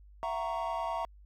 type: chord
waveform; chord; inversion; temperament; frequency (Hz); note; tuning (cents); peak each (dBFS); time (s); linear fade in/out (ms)
triangle; F# dominant seventh; third; equal with one note detuned; 670 / 740 / 932.3 / 1108.7; E5 / F#5 / A#5 / C#6; +28 / 0 / 0 / 0; -34 / -37 / -33 / -37; 0.23-1.05; 0
effects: tanh soft clip ceiling -22 dBFS + added 50 Hz sine -52 dBFS peak until 1.25 s